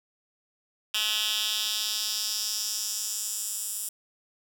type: tone with high-pass filter sweep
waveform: 10% pulse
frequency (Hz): 213.8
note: A3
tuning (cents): -49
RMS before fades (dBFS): -30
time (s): 0.94-3.89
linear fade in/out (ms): 5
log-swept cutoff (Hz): 2900 to 9000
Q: 2.2
effects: none